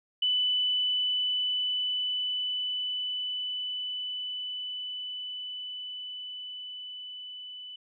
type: tone with level ramp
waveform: sine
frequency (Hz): 2990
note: F#7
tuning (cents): +17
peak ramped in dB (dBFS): -23 to -40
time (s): 0.22-7.76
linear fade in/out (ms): 5
effects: none